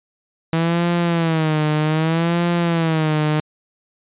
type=tone with vibrato; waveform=sawtooth; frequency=162.2 Hz; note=E3; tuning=28 cents flat; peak=-12 dBFS; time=0.53-3.4 s; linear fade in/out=0 ms; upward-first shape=sine; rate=0.64 Hz; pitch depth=110 cents each way; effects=resampled to 8000 Hz